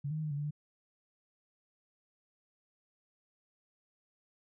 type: tone with pitch steps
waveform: sine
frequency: 142.3 / 154.7 / 156.1 / 152.5 / 142.4 / 146.7 / 148.8 Hz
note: C#3 / D#3 / D#3 / D#3 / C#3 / D3 / D3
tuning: +46 / -10 / +6 / -34 / +47 / -2 / +23 cents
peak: -33 dBFS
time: 0.04-0.509 s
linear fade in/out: 10 ms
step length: 67 ms
effects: none